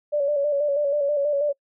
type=tone with vibrato; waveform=sine; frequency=576 Hz; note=D5; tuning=34 cents flat; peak=-19 dBFS; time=0.12-1.53 s; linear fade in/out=20 ms; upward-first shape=square; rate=6.2 Hz; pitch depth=44 cents each way; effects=noise-tail reverb RT60 0.1 s tail -24 dB re dry